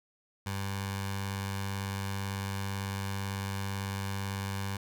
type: tone with notch filter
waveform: 15% pulse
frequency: 98 Hz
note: G2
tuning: in tune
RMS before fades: -35 dBFS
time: 0.46-4.77 s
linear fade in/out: 5 ms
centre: 320 Hz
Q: 0.63
effects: none